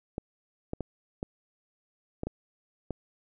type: clicks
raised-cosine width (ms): 2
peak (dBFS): -19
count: 7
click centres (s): 0.181 / 0.734 / 0.807 / 1.229 / 2.234 / 2.27 / 2.907
effects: none